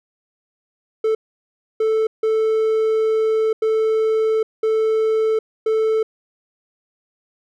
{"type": "tone bursts at uneven times", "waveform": "triangle", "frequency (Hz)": 440, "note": "A4", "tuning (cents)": 0, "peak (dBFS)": -13, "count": 6, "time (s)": [[1.04, 1.15], [1.8, 2.07], [2.23, 3.53], [3.62, 4.43], [4.63, 5.39], [5.66, 6.03]], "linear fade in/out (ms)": 5, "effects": []}